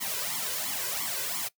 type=noise with flanger; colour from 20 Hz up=white; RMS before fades=-32 dBFS; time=0-1.49 s; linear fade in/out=20 ms; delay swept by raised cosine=0.92 to 2.02 ms; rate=2.9 Hz; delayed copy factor=+0.85; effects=noise-tail reverb RT60 0.1 s tail -20 dB re dry + high-pass 150 Hz 12 dB/octave